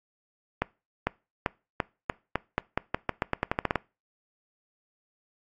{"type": "accelerating click train", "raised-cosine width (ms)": 0.5, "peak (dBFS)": -9, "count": 18, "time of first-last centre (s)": [0.62, 3.757], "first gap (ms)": 450, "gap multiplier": 0.87, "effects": ["noise-tail reverb RT60 0.3 s tail -23 dB re dry", "AAC 48 kbps"]}